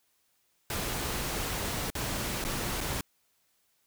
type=noise with dropouts; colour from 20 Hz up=pink; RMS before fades=-33 dBFS; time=0.7-3.01 s; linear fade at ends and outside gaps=1 ms; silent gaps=1.902-1.952 / 2.441-2.449 / 2.806-2.811 s; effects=white hiss -72 dBFS RMS until 3.86 s